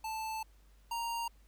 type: tone pair in turn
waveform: square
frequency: 880 / 931.6 Hz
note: A5 / A#5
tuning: 0 / -1 cents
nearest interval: minor second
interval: 99 cents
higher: second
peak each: -37 / -35 dBFS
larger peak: second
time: 0.04-0.43 / 0.91-1.28 s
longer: first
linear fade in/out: 5 ms
effects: added 50 Hz sine -59 dBFS peak until 1.47 s + pink hiss -70 dBFS RMS until 1.47 s